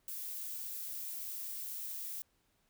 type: noise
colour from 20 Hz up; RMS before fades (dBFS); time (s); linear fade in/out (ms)
violet; -42; 0.08-2.22; 0
effects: pink hiss -75 dBFS RMS until 2.69 s